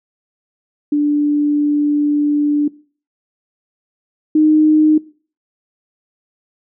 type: tone pair in turn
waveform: sine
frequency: 293.7 / 308.1 Hz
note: D4 / D#4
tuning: 0 / -17 cents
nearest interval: minor second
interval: 83 cents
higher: second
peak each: -11 / -8 dBFS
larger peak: second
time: 0.92-2.68 / 4.35-4.98 s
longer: first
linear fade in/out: 5 ms
effects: noise-tail reverb RT60 0.4 s tail -20 dB re dry